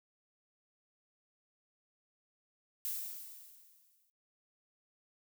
violet noise with exponential decay, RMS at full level -36 dBFS, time 2.85-4.1 s, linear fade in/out 0 ms, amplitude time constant 270 ms, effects noise-tail reverb RT60 0.2 s tail -24 dB re dry

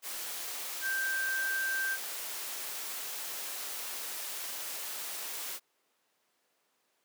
sine tone in noise, 1569 Hz, G6, 1 cent sharp, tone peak -30 dBFS, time 0.81-1.98 s, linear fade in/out 50 ms, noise white, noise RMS -39 dBFS, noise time 0.02-5.6 s, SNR +6 dB, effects pink hiss -74 dBFS RMS until 7.04 s + high-pass 400 Hz 12 dB/octave

